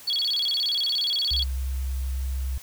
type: tone with vibrato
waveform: sine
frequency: 3856 Hz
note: B7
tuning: 42 cents flat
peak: -22 dBFS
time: 0.07-1.44 s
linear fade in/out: 10 ms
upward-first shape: square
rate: 17 Hz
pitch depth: 250 cents each way
type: tone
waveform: sine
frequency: 65.41 Hz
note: C2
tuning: in tune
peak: -25 dBFS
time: 1.31-2.58 s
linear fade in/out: 5 ms
effects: white hiss -46 dBFS RMS until 2.62 s